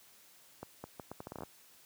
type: accelerating click train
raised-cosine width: 1 ms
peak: -28 dBFS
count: 12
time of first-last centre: 0.63-1.435 s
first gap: 210 ms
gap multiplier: 0.75
effects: white hiss -61 dBFS RMS until 1.85 s + high-pass 80 Hz 12 dB/octave